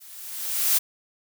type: noise with level ramp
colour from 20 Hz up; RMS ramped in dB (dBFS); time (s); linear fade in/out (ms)
blue; -47 to -18; 0-0.79; 20
effects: none